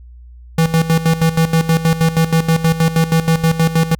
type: tone with tremolo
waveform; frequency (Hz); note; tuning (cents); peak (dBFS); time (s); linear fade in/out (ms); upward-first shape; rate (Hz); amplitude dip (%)
square; 163.1; E3; -18; -10; 0.58-3.95; 5; square; 6.3; 75
effects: added 60 Hz sine -35 dBFS peak until 3.99 s